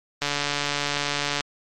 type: click train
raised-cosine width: 0.2 ms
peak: -7 dBFS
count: 172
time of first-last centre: 0.22-1.407 s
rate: 144 Hz
effects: MP3 64 kbps